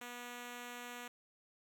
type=tone; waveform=5% pulse; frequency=243.1 Hz; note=B3; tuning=27 cents flat; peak=-34 dBFS; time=0.01-1.08 s; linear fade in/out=5 ms; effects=none